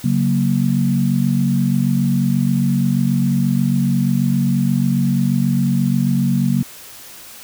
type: chord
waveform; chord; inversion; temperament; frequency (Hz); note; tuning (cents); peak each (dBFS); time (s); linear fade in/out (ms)
sine; F# major; second; equal; 138.59 / 185 / 233.1; C#3 / F#3 / A#3; 0 / 0 / 0; -18; 0.04-6.63; 5
effects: white hiss -38 dBFS RMS until 7.43 s